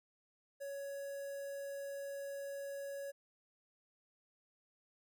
square tone with notch filter, 558 Hz, C#5, 11 cents sharp, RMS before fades -44 dBFS, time 0.6-3.12 s, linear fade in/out 20 ms, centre 3300 Hz, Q 0.59, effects none

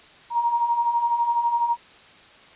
sine beating tone pair, 932.3 / 944.3 Hz, A#5 / A#5, 0 / +22 cents, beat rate 12 Hz, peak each -27 / -20 dBFS, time 0.3-1.77 s, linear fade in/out 50 ms, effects white hiss -49 dBFS RMS until 2.55 s + resampled to 8000 Hz

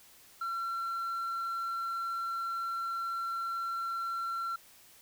triangle tone with tanh clipping, 1359 Hz, F6, 48 cents flat, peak -33 dBFS, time 0.41-4.56 s, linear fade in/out 5 ms, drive 7 dB, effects white hiss -58 dBFS RMS until 5.01 s

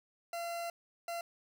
40% pulse tone bursts at uneven times, 683 Hz, F5, 39 cents flat, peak -36 dBFS, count 2, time 0.33-0.7 / 1.08-1.21 s, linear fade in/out 2 ms, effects none

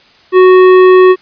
sine tone with hard clipping, 370 Hz, F#4, in tune, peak -3 dBFS, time 0.32-1.16 s, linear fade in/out 50 ms, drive 12 dB, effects white hiss -44 dBFS RMS until 1.21 s + resampled to 11025 Hz

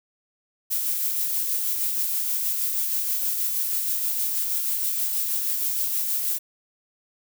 violet noise with tremolo, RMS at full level -24 dBFS, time 0.7-6.39 s, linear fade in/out 20 ms, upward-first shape sine, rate 6.3 Hz, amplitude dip 30%, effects none

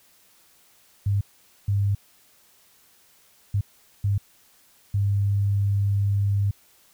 sine tone bursts at uneven times, 100.3 Hz, G2, 40 cents sharp, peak -19 dBFS, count 5, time 1.06-1.21 / 1.68-1.95 / 3.54-3.61 / 4.04-4.18 / 4.94-6.51 s, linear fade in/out 5 ms, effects white hiss -58 dBFS RMS until 6.93 s

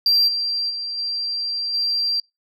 sine tone with level steps, 4722 Hz, D8, 9 cents sharp, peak -11 / -20 / -25 / -22 / -18 dBFS, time 0.06-2.2 s, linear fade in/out 2 ms, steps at 0.27 / 0.69 / 0.97 / 1.73 s, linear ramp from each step 20 ms, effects noise-tail reverb RT60 0.2 s tail -26 dB re dry + tanh soft clip ceiling -12 dBFS

